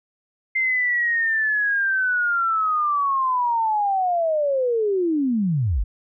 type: linear sweep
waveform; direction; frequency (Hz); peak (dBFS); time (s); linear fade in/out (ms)
sine; down; 2093 to 38.89; -18; 0.55-5.84; 10
effects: none